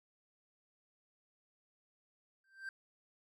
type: tone with exponential growth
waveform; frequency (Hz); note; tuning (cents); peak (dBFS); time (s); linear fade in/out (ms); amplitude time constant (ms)
triangle; 1568; G6; 0; -36; 2.44-2.69; 2; 54
effects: none